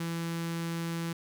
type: tone with notch filter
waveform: sawtooth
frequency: 167.2 Hz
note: E3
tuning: 25 cents sharp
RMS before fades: -34 dBFS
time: 0-1.13 s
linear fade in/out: 5 ms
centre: 630 Hz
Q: 1.5
effects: none